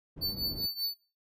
white low-pass noise, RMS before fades -42 dBFS, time 0.16-0.67 s, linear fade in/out 20 ms, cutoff 220 Hz, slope 12 dB/octave
square tone with tremolo, 4502 Hz, C#8, 26 cents sharp, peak -28 dBFS, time 0.21-0.95 s, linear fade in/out 20 ms, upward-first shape triangle, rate 5.1 Hz, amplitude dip 90%
effects noise-tail reverb RT60 0.4 s tail -26 dB re dry

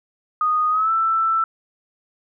sine tone with pitch glide, 1239 to 1327.9 Hz, D#6 to E6, -8 to +12 cents, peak -16 dBFS, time 0.41-1.44 s, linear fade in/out 2 ms, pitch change +120 cents, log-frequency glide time 0.7-0.91 s, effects none

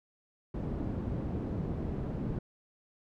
white low-pass noise, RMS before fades -35 dBFS, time 0.54-2.39 s, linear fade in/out 5 ms, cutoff 230 Hz, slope 12 dB/octave, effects none

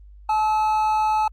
triangle tone pair together, 862 / 1291.5 Hz, A5 / E6, -36 / -36 cents, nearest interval perfect fifth, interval 700 cents, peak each -16 / -27 dBFS, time 0.29-1.28 s, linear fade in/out 5 ms, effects added 50 Hz sine -42 dBFS peak until 1.32 s + Opus 32 kbps

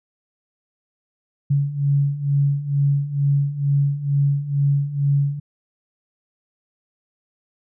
sine beating tone pair, 140 / 142.2 Hz, C#3 / C#3, +18 / +45 cents, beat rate 2.2 Hz, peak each -22 / -18 dBFS, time 1.5-5.4 s, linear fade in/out 10 ms, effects none

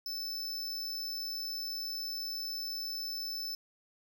square tone, 5274 Hz, E8, in tune, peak -36 dBFS, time 0.06-3.55 s, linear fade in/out 2 ms, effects none

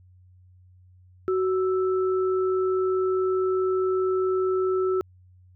sine tone pair together, 373.9 / 1318.6 Hz, F#4 / E6, +18 / 0 cents, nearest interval octave + minor seventh, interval 2182 cents, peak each -21 / -32 dBFS, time 1.28-5.01 s, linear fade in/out 0 ms, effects added 91 Hz sine -51 dBFS peak until 5.55 s

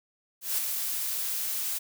blue noise with ADSR envelope, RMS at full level -26 dBFS, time 0.41-1.79 s, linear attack 170 ms, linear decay 7 ms, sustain -5 dB, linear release 17 ms, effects none

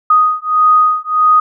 sine beating tone pair, 1244.5 / 1246.1 Hz, D#6 / D#6, 0 / +2 cents, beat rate 1.6 Hz, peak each -11 dBFS, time 0.1-1.4 s, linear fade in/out 5 ms, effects none

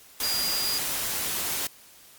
sine tone in noise, 4845 Hz, D#8, 47 cents flat, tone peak -27 dBFS, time 0.23-0.78 s, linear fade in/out 2 ms, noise white, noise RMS -29 dBFS, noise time 0.2-1.67 s, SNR -1 dB, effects white hiss -52 dBFS RMS until 2.18 s + Opus 48 kbps

